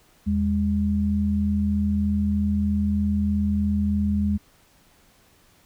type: tone pair together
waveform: sine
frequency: 81.5 / 204.7 Hz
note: E2 / G#3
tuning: -19 / -25 cents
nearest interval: octave + major third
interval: 1594 cents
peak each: -24 / -21 dBFS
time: 0.26-4.38 s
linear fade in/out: 20 ms
effects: pink hiss -58 dBFS RMS until 5.65 s